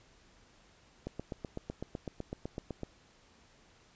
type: click train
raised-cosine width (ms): 2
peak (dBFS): -24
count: 15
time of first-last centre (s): 1.07-2.833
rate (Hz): 7.94
effects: pink hiss -63 dBFS RMS until 3.95 s + resampled to 16000 Hz